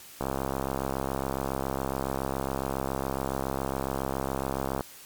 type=click train; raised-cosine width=1 ms; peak=-15 dBFS; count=310; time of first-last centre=0.21-4.808 s; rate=67.2 Hz; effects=white hiss -48 dBFS RMS until 5.05 s + MP3 96 kbps